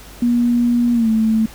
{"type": "tone with pitch glide", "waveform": "sine", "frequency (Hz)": [239.7, 221.1], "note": ["A#3", "A3"], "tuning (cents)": [48, 9], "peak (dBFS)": -12, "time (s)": [0.22, 1.46], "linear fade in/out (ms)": 5, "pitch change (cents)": -139, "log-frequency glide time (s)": [0.93, 1.09], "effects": ["added 50 Hz sine -41 dBFS peak until 1.54 s", "pink hiss -40 dBFS RMS until 1.54 s"]}